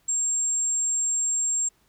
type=tone; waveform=sine; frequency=7459 Hz; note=A#8; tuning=in tune; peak=-22 dBFS; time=0.08-1.69 s; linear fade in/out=10 ms; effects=pink hiss -65 dBFS RMS until 1.88 s